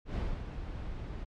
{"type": "noise with ADSR envelope", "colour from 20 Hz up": "brown", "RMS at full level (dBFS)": -31, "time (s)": [0.05, 1.25], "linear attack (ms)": 110, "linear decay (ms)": 240, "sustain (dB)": -8, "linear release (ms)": 21, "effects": ["low-pass 4000 Hz 12 dB/octave", "MP3 96 kbps"]}